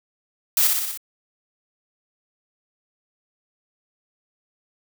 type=noise with echo; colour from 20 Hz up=blue; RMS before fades=-18 dBFS; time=0.57-0.67 s; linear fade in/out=2 ms; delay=61 ms; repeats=5; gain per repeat=-3 dB; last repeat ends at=0.975 s; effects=none